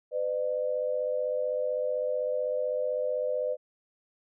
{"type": "tone pair together", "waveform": "sine", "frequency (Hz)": [506.2, 602], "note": ["B4", "D5"], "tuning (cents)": [43, 43], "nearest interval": "minor third", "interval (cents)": 300, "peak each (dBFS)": [-29, -30], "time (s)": [0.11, 3.57], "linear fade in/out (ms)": 50, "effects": []}